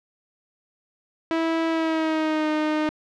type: tone with pitch glide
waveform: sawtooth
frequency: 327 to 306.9 Hz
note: E4 to D#4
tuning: -14 to -24 cents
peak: -17 dBFS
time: 1.31-2.89 s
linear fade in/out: 0 ms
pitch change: -110 cents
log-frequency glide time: 1.69-2.49 s
effects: low-pass 3000 Hz 12 dB/octave